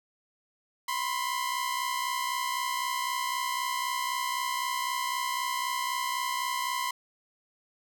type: tone pair together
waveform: sawtooth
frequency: 992 / 1055.9 Hz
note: B5 / C6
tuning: +7 / +15 cents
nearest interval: minor second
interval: 108 cents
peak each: -28 dBFS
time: 0.88-6.91 s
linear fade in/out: 5 ms
effects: none